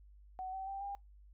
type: tone with pitch steps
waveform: sine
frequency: 750 / 766.6 / 783.7 / 801 Hz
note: F#5 / G5 / G5 / G5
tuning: +23 / -39 / -1 / +37 cents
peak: -39 dBFS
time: 0.39-0.95 s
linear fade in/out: 0 ms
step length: 140 ms
effects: noise-tail reverb RT60 0.2 s tail -25 dB re dry + added 50 Hz sine -56 dBFS peak until 1.33 s